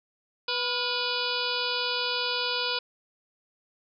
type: harmonic tone with a mistuned harmonic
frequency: 492.6 Hz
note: B4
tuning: 5 cents flat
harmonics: 1 / 2 / 3 / 5 / 6 / 7 / 8 / 9 / 10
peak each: -35 / -35 / -35 / -35 / -35 / -35 / -35 / -35 / -35 dBFS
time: 0.48-2.79 s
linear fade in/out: 5 ms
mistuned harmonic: 3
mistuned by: -53 cents
effects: none